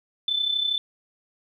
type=tone with amplitude modulation; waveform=sine; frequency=3520 Hz; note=A7; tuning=in tune; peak=-19 dBFS; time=0.28-0.78 s; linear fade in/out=2 ms; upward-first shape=sine; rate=32.5 Hz; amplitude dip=65%; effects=10-bit